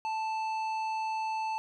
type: tone with tanh clipping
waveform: sine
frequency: 880 Hz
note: A5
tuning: in tune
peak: -32 dBFS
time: 0.05-1.58 s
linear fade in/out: 0 ms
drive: 11 dB
effects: none